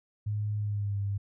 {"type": "tone with pitch glide", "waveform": "sine", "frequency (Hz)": [104.9, 100.05], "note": ["G#2", "G2"], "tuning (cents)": [18, 36], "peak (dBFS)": -28, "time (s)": [0.26, 1.18], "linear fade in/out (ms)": 10, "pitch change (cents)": -82, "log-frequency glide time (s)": [0.58, 1], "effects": []}